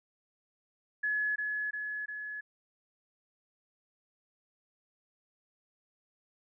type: tone with echo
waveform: sine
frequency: 1700 Hz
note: G#6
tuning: 40 cents sharp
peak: -28 dBFS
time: 1.03-1.36 s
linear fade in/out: 10 ms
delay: 350 ms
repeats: 3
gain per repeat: -3 dB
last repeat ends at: 2.41 s
effects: none